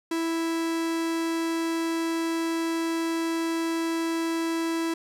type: tone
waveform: 45% pulse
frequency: 329.6 Hz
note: E4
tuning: in tune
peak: -25 dBFS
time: 0.11-4.94 s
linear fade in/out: 5 ms
effects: low-pass 12000 Hz 12 dB/octave + 11-bit